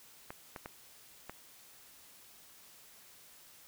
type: clicks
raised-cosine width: 0.5 ms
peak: -27 dBFS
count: 4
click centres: 0.305 / 0.562 / 0.659 / 1.296 s
effects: white hiss -58 dBFS RMS until 3.67 s